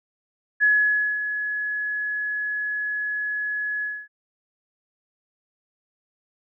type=tone with ADSR envelope; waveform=sine; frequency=1693 Hz; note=G#6; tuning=33 cents sharp; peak=-14 dBFS; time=0.6-4.08 s; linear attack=32 ms; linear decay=550 ms; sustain=-10 dB; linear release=250 ms; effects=none